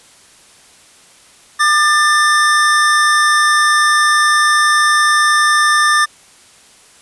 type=tone pair together; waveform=square; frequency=1203.4 / 1774 Hz; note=D6 / A6; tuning=+42 / +14 cents; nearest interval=perfect fifth; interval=672 cents; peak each=-13 dBFS; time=1.59-6.06 s; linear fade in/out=20 ms; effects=white hiss -45 dBFS RMS until 7.01 s + resampled to 24000 Hz